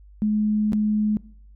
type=tone with dropouts; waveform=sine; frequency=212.1 Hz; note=G#3; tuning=37 cents sharp; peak=-18 dBFS; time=0.22-1.17 s; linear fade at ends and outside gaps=0 ms; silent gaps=0.722-0.732 s; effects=noise-tail reverb RT60 0.6 s tail -22 dB re dry + added 50 Hz sine -45 dBFS peak until 1.55 s